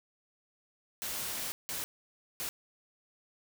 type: noise bursts at uneven times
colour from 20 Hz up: white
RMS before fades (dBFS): -37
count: 3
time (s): 1.02-1.52 / 1.69-1.84 / 2.4-2.49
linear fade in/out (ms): 0
effects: none